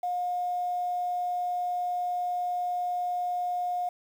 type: tone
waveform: triangle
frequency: 715 Hz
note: F5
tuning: 41 cents sharp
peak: -23 dBFS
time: 0.03-3.89 s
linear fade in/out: 5 ms
effects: tanh soft clip ceiling -25 dBFS + 9-bit